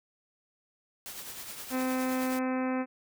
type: noise with tremolo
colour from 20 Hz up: white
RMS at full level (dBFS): -40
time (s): 1.06-2.39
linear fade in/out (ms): 0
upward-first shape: triangle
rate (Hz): 9.6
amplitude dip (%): 50
type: harmonic tone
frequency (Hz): 257.7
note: C4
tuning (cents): -26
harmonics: 1 / 2 / 3 / 4 / 5 / 6 / 7 / 8 / 9 / 10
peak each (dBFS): -29 / -35 / -39 / -41 / -43 / -45 / -46 / -47 / -48 / -49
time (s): 1.7-2.86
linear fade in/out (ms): 50
effects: none